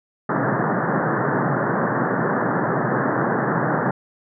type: band-pass noise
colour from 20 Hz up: pink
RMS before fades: -21 dBFS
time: 0.29-3.91 s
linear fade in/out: 5 ms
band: 120 to 1800 Hz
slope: 96 dB/octave
effects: none